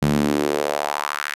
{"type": "tone with high-pass filter sweep", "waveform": "sawtooth", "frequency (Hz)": 73.3, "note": "D2", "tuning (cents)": -3, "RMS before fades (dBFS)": -22, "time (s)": [0.02, 1.35], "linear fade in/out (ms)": 5, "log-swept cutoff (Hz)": [160, 1800], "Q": 2.6, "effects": ["resampled to 32000 Hz"]}